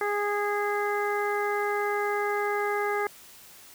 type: harmonic tone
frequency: 411.8 Hz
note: G#4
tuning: 15 cents flat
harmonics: 1 / 2 / 3 / 4 / 5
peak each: -28 / -31 / -33 / -34 / -35 dBFS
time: 0.01-3.07 s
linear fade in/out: 2 ms
effects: white hiss -50 dBFS RMS until 3.74 s